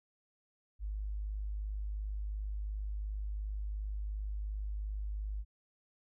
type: tone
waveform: sine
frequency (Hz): 51.4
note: G#1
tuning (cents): -17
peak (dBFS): -35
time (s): 0.79-5.45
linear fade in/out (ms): 50
effects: none